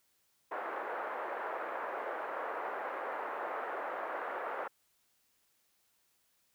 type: band-pass noise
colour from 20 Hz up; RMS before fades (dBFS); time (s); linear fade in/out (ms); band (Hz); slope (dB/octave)
pink; -39; 0.51-4.68; 10; 470 to 1600; 24
effects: white hiss -74 dBFS RMS until 6.54 s